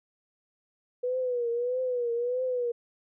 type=tone with vibrato; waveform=sine; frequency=490.1 Hz; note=B4; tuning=13 cents flat; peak=-26 dBFS; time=1.03-2.72 s; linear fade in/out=10 ms; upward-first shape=triangle; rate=1.6 Hz; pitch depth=94 cents each way; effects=none